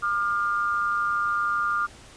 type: tone pair together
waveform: sine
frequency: 1200 / 1407.1 Hz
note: D6 / F6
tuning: +37 / +13 cents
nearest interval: minor third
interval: 276 cents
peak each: -24 / -26 dBFS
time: 0.02-1.87 s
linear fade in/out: 20 ms
effects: pink hiss -48 dBFS RMS until 2.16 s + resampled to 22050 Hz